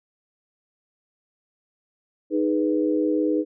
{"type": "chord", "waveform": "sine", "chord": "G# minor", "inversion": "second", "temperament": "equal with one note detuned", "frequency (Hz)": [309.9, 415.3, 493.9], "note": ["D#4", "G#4", "B4"], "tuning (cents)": [-7, 0, 0], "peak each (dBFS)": [-21, -26, -26], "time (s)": [2.3, 3.45], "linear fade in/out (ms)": 50, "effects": []}